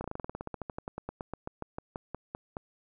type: slowing click train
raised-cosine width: 1 ms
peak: -22 dBFS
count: 27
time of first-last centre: 0.01-2.569 s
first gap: 32 ms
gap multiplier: 1.08
effects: none